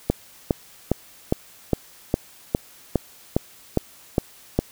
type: click train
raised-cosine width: 2 ms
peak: -4 dBFS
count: 12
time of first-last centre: 0.1-4.59 s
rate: 2.45 Hz
effects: white hiss -49 dBFS RMS until 4.71 s